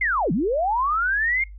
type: linear two-way sweep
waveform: sine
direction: down then up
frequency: 2159 to 146.83 to 2159 Hz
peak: -19 dBFS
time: 0.01-1.44 s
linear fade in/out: 5 ms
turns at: 0.32 s
effects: noise-tail reverb RT60 0.2 s tail -24 dB re dry + added 50 Hz sine -37 dBFS peak until 1.58 s